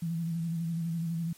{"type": "tone with vibrato", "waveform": "sine", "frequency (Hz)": 166.3, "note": "E3", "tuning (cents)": 16, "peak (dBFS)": -29, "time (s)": [0.02, 1.33], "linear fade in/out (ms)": 5, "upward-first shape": "square", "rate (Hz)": 12, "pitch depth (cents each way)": 35, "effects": ["white hiss -57 dBFS RMS until 1.37 s", "MP3 64 kbps"]}